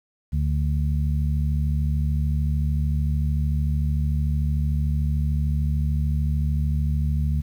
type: harmonic tone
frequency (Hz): 73.42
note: D2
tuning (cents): 0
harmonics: 1 / 2 / 3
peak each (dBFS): -21 / -25 / -33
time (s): 0.32-7.42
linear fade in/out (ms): 20
effects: 9-bit